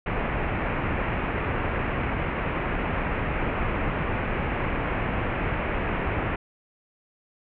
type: low-pass noise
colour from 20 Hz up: pink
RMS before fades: -27 dBFS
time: 0.06-6.36 s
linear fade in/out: 5 ms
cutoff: 2600 Hz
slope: 48 dB/octave
effects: none